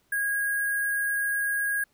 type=tone with sample-and-hold; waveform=sine; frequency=1642 Hz; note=G#6; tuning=20 cents flat; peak=-24 dBFS; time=0.12-1.84 s; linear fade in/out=5 ms; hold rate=11025 Hz; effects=pink hiss -68 dBFS RMS until 1.93 s